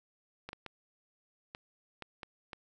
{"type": "clicks", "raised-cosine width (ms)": 0.3, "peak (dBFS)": -26, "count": 7, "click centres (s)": [0.49, 0.531, 0.663, 1.549, 2.023, 2.232, 2.532], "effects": []}